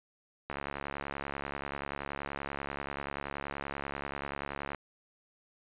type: click train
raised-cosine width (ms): 0.5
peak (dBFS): -21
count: 300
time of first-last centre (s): 0.5-4.747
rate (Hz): 70.4
effects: resampled to 8000 Hz